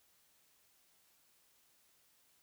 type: silence
effects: white hiss -71 dBFS RMS until 2.42 s